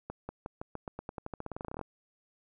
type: accelerating click train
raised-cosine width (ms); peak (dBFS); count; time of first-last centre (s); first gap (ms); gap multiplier
1; -24; 23; 0.1-1.813; 190; 0.9
effects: none